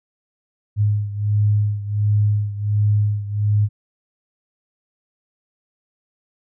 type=beating tone pair; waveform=sine; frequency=103.83 / 105.23 Hz; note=G#2 / G#2; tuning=0 / +23 cents; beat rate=1.4 Hz; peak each=-17 / -21 dBFS; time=0.76-3.69 s; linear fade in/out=50 ms; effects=none